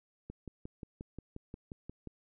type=click train; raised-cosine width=3 ms; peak=-30 dBFS; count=11; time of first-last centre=0.3-2.073 s; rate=5.64 Hz; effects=none